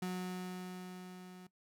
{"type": "tone with level ramp", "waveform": "35% pulse", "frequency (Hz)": 182.7, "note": "F#3", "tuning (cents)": -22, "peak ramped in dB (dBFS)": [-34, -49], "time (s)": [0.02, 1.47], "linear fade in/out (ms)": 5, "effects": ["noise-tail reverb RT60 0.1 s tail -19 dB re dry"]}